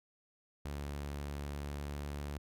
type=tone with pitch glide; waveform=sawtooth; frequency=71.8 to 72.22 Hz; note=D2 to D2; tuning=-39 to -28 cents; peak=-35 dBFS; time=0.65-2.38 s; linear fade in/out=5 ms; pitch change=+11 cents; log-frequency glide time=1.53-2.03 s; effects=none